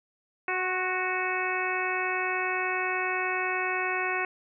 harmonic tone with a mistuned harmonic, 370 Hz, F#4, in tune, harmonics 1 / 2 / 3 / 4 / 5 / 6 / 7, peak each -34 / -34 / -34 / -34 / -34 / -34 / -34 dBFS, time 0.48-4.25 s, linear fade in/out 2 ms, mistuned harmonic 3, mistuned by -26 cents, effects none

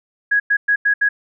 sine tone bursts at uneven times, 1661.2 Hz, G#6, in tune, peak -12 dBFS, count 5, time 0.31-0.4 / 0.5-0.57 / 0.68-0.76 / 0.85-0.94 / 1.01-1.09 s, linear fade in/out 10 ms, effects none

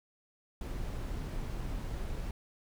brown noise, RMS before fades -37 dBFS, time 0.61-2.31 s, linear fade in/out 2 ms, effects none

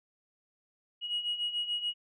sine beating tone pair, 2894 / 2900.9 Hz, F#7 / F#7, -39 / -35 cents, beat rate 6.9 Hz, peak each -36 / -31 dBFS, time 1.01-1.94 s, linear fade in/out 50 ms, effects tanh soft clip ceiling -25 dBFS

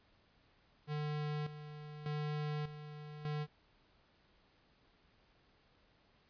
square tone with tremolo, 149.8 Hz, D3, 35 cents sharp, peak -37 dBFS, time 0.87-3.47 s, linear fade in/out 50 ms, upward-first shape square, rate 0.84 Hz, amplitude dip 70%, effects pink hiss -70 dBFS RMS until 6.29 s + resampled to 11025 Hz

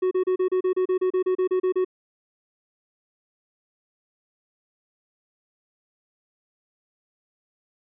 triangle tone bursts, 370 Hz, F#4, in tune, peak -17 dBFS, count 15, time 0.02-1.848 s, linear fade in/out 10 ms, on 92 ms, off 32 ms, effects resampled to 8000 Hz

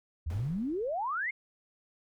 sine exponential sweep, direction up, 72.5 to 2205 Hz, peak -30 dBFS, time 0.26-1.31 s, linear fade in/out 10 ms
brown noise with exponential decay, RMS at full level -39 dBFS, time 0.3-1.22 s, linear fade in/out 1 ms, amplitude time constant 200 ms
effects none

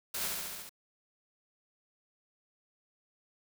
white noise with echo, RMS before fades -36 dBFS, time 0.14-0.28 s, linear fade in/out 5 ms, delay 69 ms, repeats 6, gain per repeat -2 dB, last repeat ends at 0.694 s, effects none

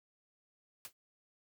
white noise with exponential decay, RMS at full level -42 dBFS, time 0.85-0.93 s, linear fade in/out 1 ms, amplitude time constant 17 ms, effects none

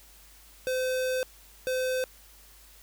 square tone bursts at uneven times, 513 Hz, C5, 34 cents flat, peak -27 dBFS, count 2, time 0.67-1.23 / 1.67-2.04 s, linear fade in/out 0 ms, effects added 50 Hz sine -56 dBFS peak until 2.82 s + white hiss -55 dBFS RMS until 2.82 s

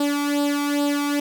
sawtooth tone with flanger, 288.3 Hz, D4, 32 cents flat, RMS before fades -22 dBFS, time 0-1.2 s, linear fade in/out 5 ms, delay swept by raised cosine 0.23 to 0.89 ms, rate 2.4 Hz, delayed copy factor +0.7, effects none

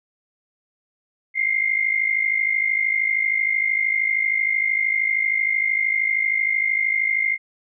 sine tone pair together, 2093 / 2146 Hz, C7 / C7, 0 / +43 cents, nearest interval unison, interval 43 cents, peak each -20 / -22 dBFS, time 1.34-7.38 s, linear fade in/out 50 ms, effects none

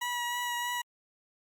20% pulse tone with vibrato, 967 Hz, B5, 37 cents flat, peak -26 dBFS, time 0.01-0.82 s, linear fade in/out 10 ms, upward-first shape triangle, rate 3.2 Hz, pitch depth 18 cents each way, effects Opus 48 kbps

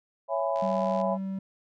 sine chord, C# minor seventh, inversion none, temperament just, 554.4 / 665.2 / 831.5 / 997.9 Hz, C#5 / E5 / G#5 / B5, 0 / +16 / +2 / +18 cents, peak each -29 / -29 / -33 / -33 dBFS, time 0.28-1.18 s, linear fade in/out 50 ms
click train, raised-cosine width 0.2 ms, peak -30 dBFS, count 36, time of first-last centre 0.56-1.014 s, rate 77.1 Hz
triangle tone, 192.6 Hz, G3, 30 cents flat, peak -28 dBFS, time 0.62-1.39 s, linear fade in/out 5 ms
effects none

